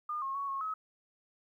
sine tone with pitch steps, 1213 / 1081 / 1116 / 1091 / 1279 Hz, D#6 / C#6 / C#6 / C#6 / D#6, -44 / -44 / +11 / -28 / +47 cents, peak -33 dBFS, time 0.09-0.74 s, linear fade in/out 5 ms, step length 130 ms, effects 12-bit

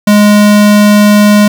square tone, 207.7 Hz, G#3, in tune, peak -3 dBFS, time 0.07-1.48 s, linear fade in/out 5 ms, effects 7-bit

